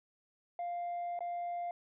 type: tone with dropouts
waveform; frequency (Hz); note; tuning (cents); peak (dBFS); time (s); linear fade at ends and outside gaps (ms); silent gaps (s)
sine; 698.5; F5; 0; -33; 0.59-1.71; 2; 1.191-1.206
effects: tanh soft clip ceiling -34 dBFS